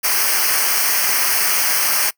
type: noise with comb filter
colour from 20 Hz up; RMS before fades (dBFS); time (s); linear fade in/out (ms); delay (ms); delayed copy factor
white; -17; 0.03-2.11; 20; 0.27; -0.85
effects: noise-tail reverb RT60 0.1 s tail -22 dB re dry